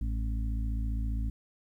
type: harmonic tone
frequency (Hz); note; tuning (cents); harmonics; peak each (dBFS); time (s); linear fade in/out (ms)
55; A1; 0; 1 / 2 / 4 / 5; -29 / -38 / -42 / -45; 0.01-1.3; 5
effects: 11-bit